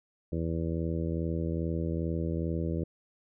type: harmonic tone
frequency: 82.41 Hz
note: E2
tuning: in tune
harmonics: 1 / 2 / 3 / 4 / 5 / 6 / 7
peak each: -33 / -33 / -39 / -36 / -41 / -40 / -44 dBFS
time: 0.32-2.84 s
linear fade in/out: 5 ms
effects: none